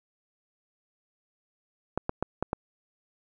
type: clicks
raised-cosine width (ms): 1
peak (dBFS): -13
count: 5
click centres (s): 1.976 / 2.094 / 2.226 / 2.426 / 2.531
effects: none